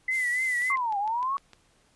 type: tone with vibrato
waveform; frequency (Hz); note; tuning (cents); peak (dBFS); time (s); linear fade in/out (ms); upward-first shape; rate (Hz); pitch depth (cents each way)
sine; 2004; B6; +25; -24; 0.08-0.76; 5; triangle; 3.5; 77
type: noise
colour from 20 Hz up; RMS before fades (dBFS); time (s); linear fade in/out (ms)
violet; -36; 0.1-0.73; 50
type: click train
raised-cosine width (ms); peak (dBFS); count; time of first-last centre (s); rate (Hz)
0.2; -29; 7; 0.62-1.533; 6.57
type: linear two-way sweep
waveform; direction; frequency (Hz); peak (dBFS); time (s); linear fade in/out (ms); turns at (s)
sine; down then up; 1133 to 784 to 1133; -25; 0.7-1.37; 2; 0.98
effects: pink hiss -64 dBFS RMS until 1.95 s + resampled to 24000 Hz